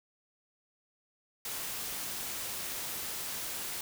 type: noise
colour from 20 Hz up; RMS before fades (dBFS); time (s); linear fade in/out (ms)
white; -38; 1.45-3.81; 2
effects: none